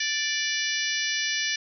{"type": "harmonic tone", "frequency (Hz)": 586, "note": "D5", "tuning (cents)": -4, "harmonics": [3, 4, 5, 6, 7, 8, 9, 10], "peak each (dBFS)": [-30, -32, -33, -35, -36, -36, -34, -33], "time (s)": [0, 1.56], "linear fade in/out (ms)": 5, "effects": []}